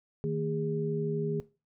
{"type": "tone cluster", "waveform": "sine", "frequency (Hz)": [156, 228.3, 408.6], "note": ["D#3", "A#3", "G#4"], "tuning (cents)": [5, -36, -28], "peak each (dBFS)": [-31, -36, -33], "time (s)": [0.24, 1.4], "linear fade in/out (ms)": 0, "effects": ["noise-tail reverb RT60 0.3 s tail -18 dB re dry"]}